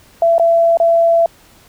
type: tone with dropouts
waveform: sine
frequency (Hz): 671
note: E5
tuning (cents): +31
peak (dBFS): -8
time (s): 0.22-1.26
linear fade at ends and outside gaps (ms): 2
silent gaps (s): 0.382-0.396 / 0.772-0.8
effects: pink hiss -47 dBFS RMS until 1.68 s

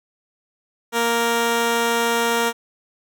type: tone pair together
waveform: 10% pulse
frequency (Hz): 233.1 / 466.2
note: A#3 / A#4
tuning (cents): 0 / 0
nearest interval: octave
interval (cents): 1200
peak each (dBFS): -14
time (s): 0.92-2.53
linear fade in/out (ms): 50
effects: none

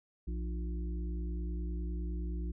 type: harmonic tone with a mistuned harmonic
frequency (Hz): 58.9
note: A#1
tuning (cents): +19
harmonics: 1 / 3 / 5 / 6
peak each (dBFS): -34 / -44 / -48 / -50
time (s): 0.27-2.52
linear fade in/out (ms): 10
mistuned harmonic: 5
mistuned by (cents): +53
effects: none

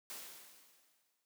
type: noise with exponential decay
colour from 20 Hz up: white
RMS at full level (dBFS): -45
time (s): 0.1-1.25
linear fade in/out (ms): 0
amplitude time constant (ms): 250
effects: noise-tail reverb RT60 0.1 s tail -24 dB re dry + high-pass 200 Hz 12 dB/octave

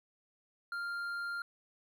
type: tone with hard clipping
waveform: triangle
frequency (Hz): 1396.9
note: F6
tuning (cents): 0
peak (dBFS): -37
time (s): 0.72-1.42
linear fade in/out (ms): 2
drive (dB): 8
effects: none

